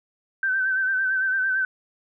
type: tone with vibrato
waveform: sine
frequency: 1542 Hz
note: G6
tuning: 29 cents flat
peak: -20 dBFS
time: 0.43-1.65 s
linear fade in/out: 2 ms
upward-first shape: sine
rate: 8.9 Hz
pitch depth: 41 cents each way
effects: none